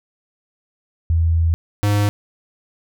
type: tone pair in turn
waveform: sine / square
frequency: 82.41 / 102.96 Hz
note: E2 / G#2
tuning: 0 / -15 cents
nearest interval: major third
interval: 385 cents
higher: second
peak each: -13 / -15 dBFS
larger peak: first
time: 1.1-1.54 / 1.83-2.09 s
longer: first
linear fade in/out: 0 ms
effects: none